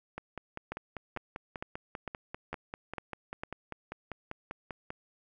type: two click trains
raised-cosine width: 0.5 ms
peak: -23 / -21 dBFS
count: 25 / 7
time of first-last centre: 0.18-4.904 / 0.72-3.435 s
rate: 5.08 / 2.21 Hz
effects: none

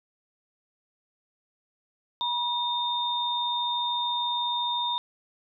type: tone pair together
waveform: sine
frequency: 966 / 3647 Hz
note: B5 / A#7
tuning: -39 / -39 cents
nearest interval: octave + major seventh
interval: 2300 cents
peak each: -28 dBFS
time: 2.21-4.98 s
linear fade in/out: 0 ms
effects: none

